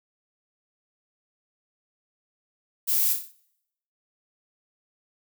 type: noise with echo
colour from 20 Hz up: violet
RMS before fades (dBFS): -24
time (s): 2.87-3.14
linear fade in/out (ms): 20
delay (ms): 31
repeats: 6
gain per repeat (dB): -5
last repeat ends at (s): 3.326
effects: noise-tail reverb RT60 0.8 s tail -23 dB re dry